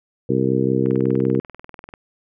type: harmonic tone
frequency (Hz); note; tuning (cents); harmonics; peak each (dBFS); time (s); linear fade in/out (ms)
65.41; C2; 0; 2 / 3 / 4 / 5 / 6 / 7; -23 / -23 / -23 / -23 / -23 / -23; 0.29-1.4; 5
type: click train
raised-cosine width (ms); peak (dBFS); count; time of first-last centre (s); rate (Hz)
0.5; -22; 23; 0.86-1.938; 20.4
effects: none